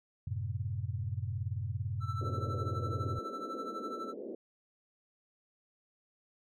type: chord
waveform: sine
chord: F# diminished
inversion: none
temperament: equal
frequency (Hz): 92.5 / 110 / 130.81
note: F#2 / A2 / C3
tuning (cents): 0 / 0 / 0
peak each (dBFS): -37 / -37 / -40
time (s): 0.27-3.19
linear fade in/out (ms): 5
type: tone with tremolo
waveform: triangle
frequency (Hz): 1328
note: E6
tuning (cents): +12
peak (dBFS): -35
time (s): 2-4.14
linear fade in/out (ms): 50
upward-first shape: sine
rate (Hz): 12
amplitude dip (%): 70
type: band-pass noise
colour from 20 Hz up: white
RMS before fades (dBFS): -43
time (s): 2.21-4.35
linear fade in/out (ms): 2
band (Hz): 220 to 540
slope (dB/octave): 48
effects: none